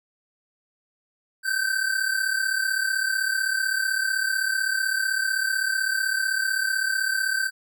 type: tone pair together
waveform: square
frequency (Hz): 1532.2 / 1568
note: G6 / G6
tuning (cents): -40 / 0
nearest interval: unison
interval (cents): 40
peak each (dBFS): -26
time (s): 1.43-7.51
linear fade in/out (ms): 50
effects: none